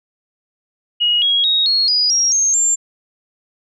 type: tone with pitch steps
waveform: sine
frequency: 2891 / 3302 / 3771 / 4307 / 4919 / 5617 / 6416 / 7327 Hz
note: F#7 / G#7 / A#7 / C8 / D#8 / F8 / G8 / A#8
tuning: -41 / -11 / +19 / +49 / -21 / +9 / +39 / -31 cents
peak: -12 dBFS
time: 1-2.76 s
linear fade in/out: 20 ms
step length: 220 ms
effects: none